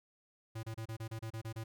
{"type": "tone bursts", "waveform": "square", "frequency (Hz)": 112, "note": "A2", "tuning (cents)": 31, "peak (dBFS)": -40, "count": 10, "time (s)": [0.55, 1.64], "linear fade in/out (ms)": 10, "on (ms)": 82, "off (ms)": 30, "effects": []}